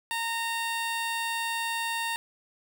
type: tone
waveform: 15% pulse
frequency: 920 Hz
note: A#5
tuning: 23 cents flat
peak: -22 dBFS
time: 0.11-2.16 s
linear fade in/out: 0 ms
effects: none